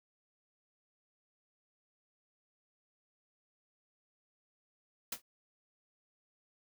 white noise with exponential decay, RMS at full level -33 dBFS, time 5.12-5.22 s, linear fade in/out 5 ms, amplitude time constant 20 ms, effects none

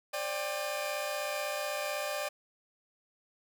sawtooth tone cluster, 536 / 592 / 790 / 2451 Hz, C5 / D5 / G5 / D#7, +42 / +14 / +13 / -27 cents, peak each -38 / -31 / -37 / -38 dBFS, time 0.13-2.29 s, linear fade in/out 10 ms, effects none

